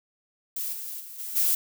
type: noise with level steps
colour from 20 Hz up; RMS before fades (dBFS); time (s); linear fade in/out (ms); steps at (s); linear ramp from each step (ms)
violet; -31 / -36 / -42 / -35 / -23; 0.56-1.55; 5; 0.72 / 0.99 / 1.18 / 1.35; 20
effects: none